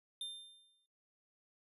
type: tone with exponential decay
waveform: square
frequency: 3600 Hz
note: A7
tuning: 39 cents sharp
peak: -39 dBFS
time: 0.21-0.86 s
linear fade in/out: 2 ms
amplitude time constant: 140 ms
effects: noise-tail reverb RT60 0.8 s tail -21 dB re dry + resampled to 32000 Hz